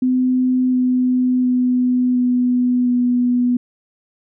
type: tone with pitch steps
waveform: sine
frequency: 254.5 / 252.3 / 250.1 / 248 / 245.8 Hz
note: C4 / B3 / B3 / B3 / B3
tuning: -48 / +37 / +22 / +7 / -8 cents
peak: -13 dBFS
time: 0.02-3.57 s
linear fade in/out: 5 ms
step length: 710 ms
effects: none